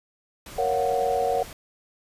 pink noise, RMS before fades -41 dBFS, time 0.46-1.53 s, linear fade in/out 2 ms
sine chord, Gb major seventh, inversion first, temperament equal, 466.2 / 554.4 / 698.5 / 740 Hz, Bb4 / Db5 / F5 / Gb5, 0 / 0 / 0 / 0 cents, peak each -26 / -27 / -30 / -25 dBFS, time 0.58-1.43 s, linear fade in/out 5 ms
effects resampled to 32000 Hz

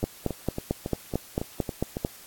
two click trains, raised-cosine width 2 ms, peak -11 / -16 dBFS, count 10 / 8, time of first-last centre 0.04-2.049 / 0.03-1.969 s, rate 4.48 / 3.61 Hz, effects white hiss -48 dBFS RMS until 2.26 s + AAC 64 kbps

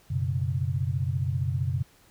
sine chord, F# suspended fourth, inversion none, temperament equal, 92.5 / 123.47 / 138.59 Hz, F#2 / B2 / C#3, 0 / 0 / 0 cents, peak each -29 dBFS, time 0.1-1.83 s, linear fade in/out 10 ms, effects pink hiss -59 dBFS RMS until 2.1 s

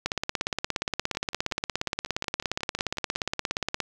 two click trains, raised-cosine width 0.2 ms, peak -9 / -23 dBFS, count 65 / 12, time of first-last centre 0.06-3.803 / 1.15-3.154 s, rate 17.1 / 5.49 Hz, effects 8-bit

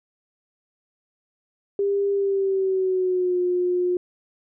sine tone with pitch glide, 400 to 358.4 Hz, G4 to F4, +35 to +45 cents, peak -19 dBFS, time 1.79-3.97 s, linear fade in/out 2 ms, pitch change -190 cents, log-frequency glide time 2.12-3.38 s, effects none

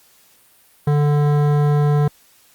sine tone with hard clipping, 146.83 Hz, D3, in tune, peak -15 dBFS, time 0.87-2.08 s, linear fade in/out 5 ms, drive 15 dB, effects white hiss -53 dBFS RMS until 2.54 s + Opus 48 kbps

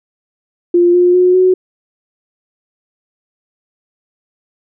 sine tone with pitch steps, 349.2 / 355.9 / 362.8 / 369.8 Hz, F4 / F4 / F#4 / F#4, 0 / +33 / -34 / -1 cents, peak -6 dBFS, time 0.74-1.54 s, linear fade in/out 5 ms, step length 200 ms, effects none

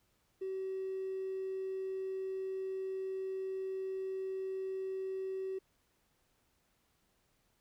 triangle tone with hard clipping, 381 Hz, G4, 49 cents flat, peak -36 dBFS, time 0.41-5.59 s, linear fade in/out 10 ms, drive 3 dB, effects pink hiss -75 dBFS RMS until 7.6 s

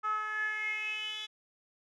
10% pulse tone with band-pass filter sweep, 428.2 Hz, A4, 47 cents flat, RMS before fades -35 dBFS, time 0.03-1.27 s, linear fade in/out 20 ms, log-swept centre 1200 to 3600 Hz, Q 8.3, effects none

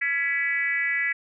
sine tone with frequency modulation, 1975.5 Hz, B6, in tune, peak -22 dBFS, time 0.01-1.13 s, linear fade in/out 10 ms, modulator 299 Hz, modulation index 1, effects none

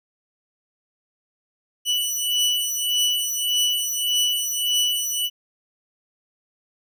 sawtooth beating tone pair, 2960 / 2961.7 Hz, F#7 / F#7, 0 / +1 cents, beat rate 1.7 Hz, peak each -20 / -20 dBFS, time 1.85-5.3 s, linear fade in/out 50 ms, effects none

